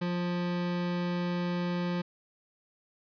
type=tone pair together; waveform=square; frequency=176.32 / 349.2 Hz; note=F3 / F4; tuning=+17 / 0 cents; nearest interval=octave; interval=1183 cents; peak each=-30 / -39 dBFS; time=0.01-2.02 s; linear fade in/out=10 ms; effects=resampled to 11025 Hz